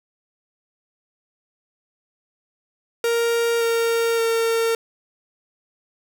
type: tone with pitch steps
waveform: 45% pulse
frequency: 466.2 / 461.4 / 456.6 Hz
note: A#4 / A#4 / A#4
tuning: 0 / -18 / -36 cents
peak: -18 dBFS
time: 3.04-4.75 s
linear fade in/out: 2 ms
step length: 570 ms
effects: 10-bit